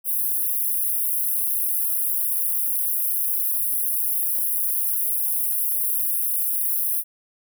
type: high-pass noise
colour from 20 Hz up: white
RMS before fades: -23 dBFS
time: 0.04-7.04 s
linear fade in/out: 50 ms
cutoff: 9900 Hz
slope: 96 dB/octave
effects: none